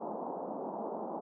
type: band-pass noise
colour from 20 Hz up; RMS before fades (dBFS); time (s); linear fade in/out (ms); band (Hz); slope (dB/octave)
white; -39; 0-1.21; 20; 190 to 940; 48
effects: none